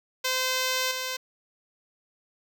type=tone with level steps; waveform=5% pulse; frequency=515 Hz; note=C5; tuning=28 cents flat; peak=-13 / -18 dBFS; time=0.24-1.17 s; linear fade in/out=10 ms; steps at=0.91 s; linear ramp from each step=5 ms; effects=none